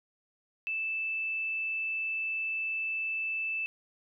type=tone; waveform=sine; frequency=2637 Hz; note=E7; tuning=in tune; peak=-30 dBFS; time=0.67-3.66 s; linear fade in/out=0 ms; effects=none